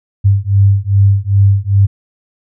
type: beating tone pair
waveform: sine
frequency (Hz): 98 / 100.5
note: G2 / G2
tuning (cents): 0 / +44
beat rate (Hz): 2.5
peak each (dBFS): -10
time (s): 0.24-1.87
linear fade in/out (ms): 20
effects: none